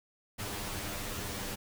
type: noise with comb filter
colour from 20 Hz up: pink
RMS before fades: -38 dBFS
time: 0.38-1.56 s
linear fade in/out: 20 ms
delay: 10 ms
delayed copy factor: +0.95
effects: none